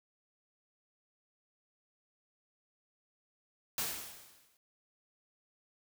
white noise with exponential decay, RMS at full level -33 dBFS, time 3.78-4.57 s, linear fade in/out 1 ms, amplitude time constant 170 ms, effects none

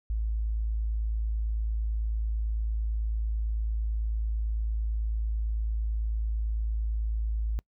sine tone, 54.5 Hz, A1, 16 cents flat, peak -26 dBFS, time 0.1-7.59 s, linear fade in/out 0 ms, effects noise-tail reverb RT60 0.1 s tail -26 dB re dry

